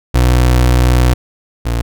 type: tone pair in turn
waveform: 30% pulse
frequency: 61.74 / 58.45 Hz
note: B1 / A#1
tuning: 0 / +5 cents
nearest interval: minor second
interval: 95 cents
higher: first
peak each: -5 / -11 dBFS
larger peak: first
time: 0.14-1.14 / 1.65-1.82 s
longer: first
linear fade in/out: 10 ms
effects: none